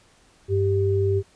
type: tone pair together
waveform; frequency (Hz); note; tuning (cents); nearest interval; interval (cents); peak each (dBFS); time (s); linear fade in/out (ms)
sine; 98 / 392; G2 / G4; 0 / 0; 2 octaves; 2400; -21; 0.48-1.23; 50
effects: pink hiss -57 dBFS RMS until 1.35 s + resampled to 22050 Hz